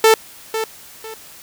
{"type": "tone with echo", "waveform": "sawtooth", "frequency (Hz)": 442.8, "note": "A4", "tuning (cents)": 11, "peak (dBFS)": -4, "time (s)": [0.04, 0.14], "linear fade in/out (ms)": 2, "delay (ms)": 500, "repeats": 2, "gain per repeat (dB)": -11, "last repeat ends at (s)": 1.14, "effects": ["white hiss -41 dBFS RMS until 1.42 s"]}